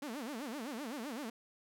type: tone with vibrato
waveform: sawtooth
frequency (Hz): 256.8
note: C4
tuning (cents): -32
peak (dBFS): -36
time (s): 0.02-1.3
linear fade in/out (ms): 5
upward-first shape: sine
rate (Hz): 7.8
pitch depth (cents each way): 290
effects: none